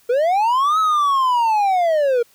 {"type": "linear two-way sweep", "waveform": "triangle", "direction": "up then down", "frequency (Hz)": [460.5, 1300, 460.5], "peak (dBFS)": -12, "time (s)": [0.09, 2.23], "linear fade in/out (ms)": 10, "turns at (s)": 0.79, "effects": ["white hiss -55 dBFS RMS until 2.34 s"]}